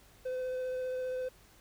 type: tone with vibrato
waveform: triangle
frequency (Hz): 510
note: C5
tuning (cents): -44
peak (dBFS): -31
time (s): 0.25-1.29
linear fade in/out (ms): 10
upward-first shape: sine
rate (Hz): 15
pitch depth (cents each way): 10
effects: added 48 Hz sine -64 dBFS peak until 1.6 s + pink hiss -61 dBFS RMS until 1.6 s